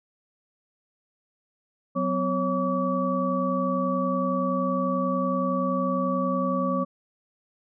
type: tone cluster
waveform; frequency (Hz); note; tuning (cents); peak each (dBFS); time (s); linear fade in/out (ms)
sine; 184.1 / 255 / 550 / 1145; F#3 / C4 / C#5 / D6; -8 / -44 / -14 / -44; -28; 1.95-6.85; 20
effects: none